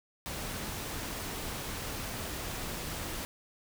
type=noise; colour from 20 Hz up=pink; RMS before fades=-38 dBFS; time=0.26-3.25 s; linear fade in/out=0 ms; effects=none